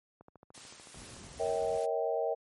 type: click train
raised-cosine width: 1 ms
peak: -39 dBFS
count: 15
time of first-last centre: 0.21-1.239 s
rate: 13.6 Hz
type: noise with tremolo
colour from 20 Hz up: white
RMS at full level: -49 dBFS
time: 0.54-1.86 s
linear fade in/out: 10 ms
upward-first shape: sine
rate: 2.4 Hz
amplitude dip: 30%
type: noise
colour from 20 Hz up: brown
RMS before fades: -46 dBFS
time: 0.94-1.79 s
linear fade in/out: 10 ms
type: chord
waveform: sine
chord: A# diminished seventh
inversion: none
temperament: equal with one note detuned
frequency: 466.2 / 554.4 / 643.1 / 784 Hz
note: A#4 / C#5 / E5 / G5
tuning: 0 / 0 / -43 / 0 cents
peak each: -33 / -36 / -33 / -37 dBFS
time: 1.39-2.35 s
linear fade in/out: 20 ms
effects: high-pass 80 Hz 12 dB/octave + MP3 48 kbps